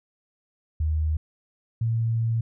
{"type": "tone pair in turn", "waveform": "sine", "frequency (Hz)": [77.78, 114.21], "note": ["D#2", "A#2"], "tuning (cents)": [0, -35], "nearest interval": "perfect fifth", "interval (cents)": 665, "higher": "second", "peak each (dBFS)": -21, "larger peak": "neither", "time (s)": [[0.8, 1.17], [1.81, 2.41]], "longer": "second", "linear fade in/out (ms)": 5, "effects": []}